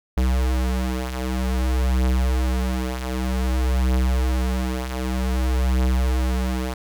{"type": "beating tone pair", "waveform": "square", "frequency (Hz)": [63.2, 63.73], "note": ["B1", "C2"], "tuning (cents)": [41, -45], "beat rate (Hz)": 0.53, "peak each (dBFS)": [-26, -21], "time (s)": [0.17, 6.74], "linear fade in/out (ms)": 5, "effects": []}